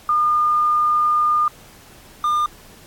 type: tone pair in turn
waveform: sine / triangle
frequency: 1213 / 1206.3 Hz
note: D#6 / D6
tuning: -44 / +46 cents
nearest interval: unison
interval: 10 cents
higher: first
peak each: -14 dBFS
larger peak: neither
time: 0.09-1.48 / 2.24-2.46 s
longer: first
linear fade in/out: 2 ms
effects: pink hiss -46 dBFS RMS until 2.86 s + AAC 64 kbps